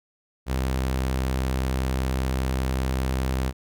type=tone; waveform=sawtooth; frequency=65.1 Hz; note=C2; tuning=8 cents flat; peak=-19 dBFS; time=0.46-3.53 s; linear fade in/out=50 ms; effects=none